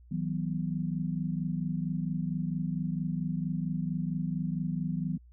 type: chord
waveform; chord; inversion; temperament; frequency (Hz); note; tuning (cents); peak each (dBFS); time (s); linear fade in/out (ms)
sine; E suspended second; none; equal with one note detuned; 160.58 / 185 / 246.9; E3 / F#3 / B3; -45 / 0 / 0; -32 / -33 / -37; 0.11-5.18; 10
effects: added 60 Hz sine -52 dBFS peak until 5.32 s